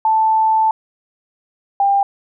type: tone pair in turn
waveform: sine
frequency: 880 / 796.4 Hz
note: A5 / G5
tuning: 0 / +27 cents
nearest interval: major second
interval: 173 cents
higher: first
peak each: -11 dBFS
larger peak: neither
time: 0.05-0.71 / 1.8-2.03 s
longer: first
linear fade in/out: 2 ms
effects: none